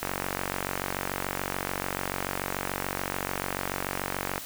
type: click train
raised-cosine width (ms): 0.5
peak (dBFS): -13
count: 205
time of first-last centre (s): 0.03-4.38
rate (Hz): 46.9
effects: white hiss -40 dBFS RMS until 4.45 s